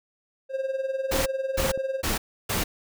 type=tone with tremolo; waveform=triangle; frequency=533 Hz; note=C5; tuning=32 cents sharp; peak=-21 dBFS; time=0.49-2.03 s; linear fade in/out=50 ms; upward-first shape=sine; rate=20 Hz; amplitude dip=70%
type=noise bursts; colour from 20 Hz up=pink; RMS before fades=-26 dBFS; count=4; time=1.11-2.64 s; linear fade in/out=10 ms; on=150 ms; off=310 ms
type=clicks; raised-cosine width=2 ms; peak=-17 / -26 / -23 dBFS; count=3; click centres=1.162 / 1.616 / 1.776 s
effects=none